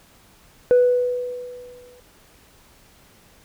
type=tone with exponential decay; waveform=sine; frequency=493.9 Hz; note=B4; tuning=in tune; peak=-8 dBFS; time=0.71-2 s; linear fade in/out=0 ms; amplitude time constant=280 ms; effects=tanh soft clip ceiling -9 dBFS + pink hiss -53 dBFS RMS until 3.44 s